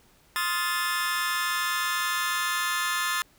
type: chord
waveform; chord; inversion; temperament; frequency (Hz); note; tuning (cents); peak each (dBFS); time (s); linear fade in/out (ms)
sawtooth; F dominant seventh; second; just; 1047.7 / 1257.2 / 1396.9 / 1746.1; C6 / Eb6 / F6 / A6; +2 / +18 / 0 / -14; -28 / -28 / -30 / -25; 0.36-3.22; 0
effects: pink hiss -60 dBFS RMS until 3.38 s